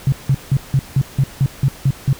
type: tone bursts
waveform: sine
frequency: 135.4 Hz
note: C#3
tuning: 40 cents flat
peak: -10 dBFS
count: 10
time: 0.07-2.13 s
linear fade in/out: 2 ms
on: 53 ms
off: 170 ms
effects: pink hiss -38 dBFS RMS until 2.19 s